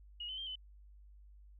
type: tone with pitch steps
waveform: sine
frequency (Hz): 2885 / 3049 / 3173 / 3026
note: F#7 / G7 / G7 / F#7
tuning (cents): -44 / -49 / +20 / +38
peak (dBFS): -40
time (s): 0.2-0.556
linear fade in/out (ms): 5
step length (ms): 89
effects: added 50 Hz sine -55 dBFS peak until 1.59 s